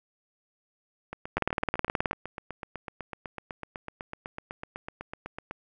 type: two click trains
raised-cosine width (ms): 0.5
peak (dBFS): -10 / -21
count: 15 / 36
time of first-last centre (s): 1.37-2.111 / 1.13-5.51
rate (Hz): 18.9 / 7.99
effects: none